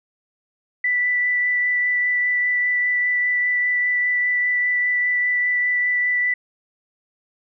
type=tone with vibrato; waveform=sine; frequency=1975.5 Hz; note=B6; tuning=in tune; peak=-17 dBFS; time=0.84-6.34 s; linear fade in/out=5 ms; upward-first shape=triangle; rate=5 Hz; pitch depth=10 cents each way; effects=none